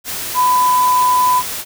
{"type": "tone in noise", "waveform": "sine", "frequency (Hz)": 1000, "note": "B5", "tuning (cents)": 21, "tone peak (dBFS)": -10, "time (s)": [0.34, 1.43], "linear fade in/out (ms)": 50, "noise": "white", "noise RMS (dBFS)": -24, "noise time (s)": [0.04, 1.65], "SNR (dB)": 11, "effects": []}